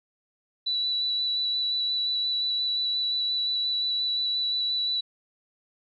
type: tone with vibrato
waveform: sine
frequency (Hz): 3951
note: B7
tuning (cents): 0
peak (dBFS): -24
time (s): 0.66-5.01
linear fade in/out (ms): 10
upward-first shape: square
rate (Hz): 5.7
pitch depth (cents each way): 9
effects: none